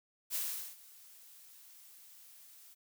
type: noise with ADSR envelope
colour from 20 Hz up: blue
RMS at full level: -35 dBFS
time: 0.3-2.75 s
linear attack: 45 ms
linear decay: 410 ms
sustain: -22 dB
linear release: 24 ms
effects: none

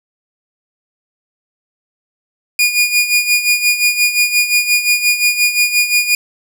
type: tone with tremolo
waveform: sawtooth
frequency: 2440 Hz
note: D#7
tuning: 34 cents flat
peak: -5 dBFS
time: 2.59-6.15 s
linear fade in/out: 2 ms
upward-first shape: sine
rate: 5.7 Hz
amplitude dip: 70%
effects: none

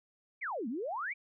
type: exponential two-way sweep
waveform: sine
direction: down then up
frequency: 2428 to 210.6 to 2428 Hz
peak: -34 dBFS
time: 0.41-1.14 s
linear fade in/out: 20 ms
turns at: 0.68 s
effects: none

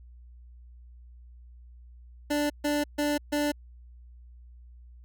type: tone bursts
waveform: 25% pulse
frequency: 293.7 Hz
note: D4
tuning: in tune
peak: -21 dBFS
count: 4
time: 2.3-3.52 s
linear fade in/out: 10 ms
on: 200 ms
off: 140 ms
effects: added 60 Hz sine -47 dBFS peak until 5.04 s

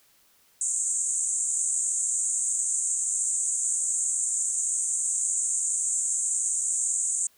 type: band-pass noise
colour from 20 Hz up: pink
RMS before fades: -27 dBFS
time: 0.61-7.27 s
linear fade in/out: 2 ms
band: 6800 to 8800 Hz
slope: 96 dB/octave
effects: white hiss -62 dBFS RMS until 7.37 s

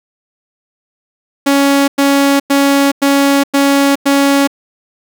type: tone bursts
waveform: sawtooth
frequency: 279 Hz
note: C#4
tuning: 11 cents sharp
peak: -4 dBFS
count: 6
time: 1.46-4.475 s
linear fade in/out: 10 ms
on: 420 ms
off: 99 ms
effects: none

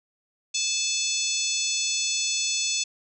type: harmonic tone with a mistuned harmonic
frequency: 870 Hz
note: A5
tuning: 20 cents flat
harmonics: 3 / 4 / 5 / 6 / 7 / 8 / 9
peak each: -31 / -31 / -32 / -33 / -30 / -32 / -33 dBFS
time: 0.54-2.84 s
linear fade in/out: 10 ms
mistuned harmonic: 8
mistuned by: -50 cents
effects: none

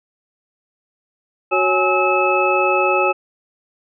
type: tone cluster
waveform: sine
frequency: 370.4 / 553 / 836 / 1291 / 2599 Hz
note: F#4 / C#5 / G#5 / E6 / E7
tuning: +2 / -4 / +11 / -37 / -25 cents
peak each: -20 dBFS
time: 1.51-3.13 s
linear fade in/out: 20 ms
effects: none

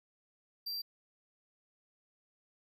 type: tone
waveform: square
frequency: 4713 Hz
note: D8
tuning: 5 cents sharp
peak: -37 dBFS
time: 0.66-0.82 s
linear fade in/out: 10 ms
effects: none

